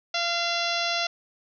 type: harmonic tone with a mistuned harmonic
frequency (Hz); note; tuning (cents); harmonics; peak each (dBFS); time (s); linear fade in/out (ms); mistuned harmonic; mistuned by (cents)
685; F5; -34; 1 / 2 / 3 / 4 / 5 / 6 / 7 / 8 / 9; -30 / -32 / -34 / -32 / -32 / -33 / -34 / -36 / -40; 0.14-1.07; 5; 2; +21
effects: none